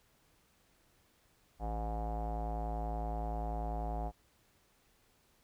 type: tone with low-pass filter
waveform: square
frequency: 55.2 Hz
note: A1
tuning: 6 cents sharp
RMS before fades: -37 dBFS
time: 1.59-4.12 s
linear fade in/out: 50 ms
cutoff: 760 Hz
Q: 9.4
effects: pink hiss -70 dBFS RMS until 5.43 s